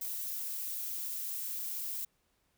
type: noise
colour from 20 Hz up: violet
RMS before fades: -38 dBFS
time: 0.01-2.05 s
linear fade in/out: 5 ms
effects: pink hiss -75 dBFS RMS until 2.57 s